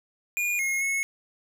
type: tone with pitch steps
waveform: square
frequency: 2432 / 2156 / 2188 Hz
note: D#7 / C#7 / C#7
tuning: -40 / -49 / -23 cents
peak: -25 dBFS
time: 0.37-1.03 s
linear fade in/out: 0 ms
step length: 220 ms
effects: none